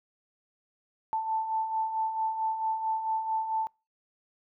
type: beating tone pair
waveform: sine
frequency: 880 / 884.5 Hz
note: A5 / A5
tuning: 0 / +9 cents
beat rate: 4.5 Hz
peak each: -36 / -28 dBFS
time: 1.13-3.67 s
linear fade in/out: 0 ms
effects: noise-tail reverb RT60 0.3 s tail -26 dB re dry